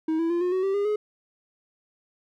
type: tone with pitch steps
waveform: triangle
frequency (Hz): 317.8 / 330.9 / 344.6 / 358.8 / 373.6 / 389 / 405.1 / 421.8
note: D#4 / E4 / F4 / F4 / F#4 / G4 / G#4 / G#4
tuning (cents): +37 / +7 / -23 / +47 / +17 / -13 / -43 / +27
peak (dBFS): -20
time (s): 0.08-0.96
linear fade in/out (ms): 5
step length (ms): 110
effects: none